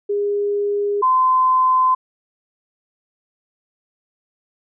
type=tone pair in turn; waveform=sine; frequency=408.2 / 1028.6 Hz; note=G#4 / C6; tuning=-30 / -30 cents; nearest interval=octave + major third; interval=1600 cents; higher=second; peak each=-17 / -12 dBFS; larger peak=second; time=0.09-1.02 / 1.02-1.95 s; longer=neither; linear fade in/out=10 ms; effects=none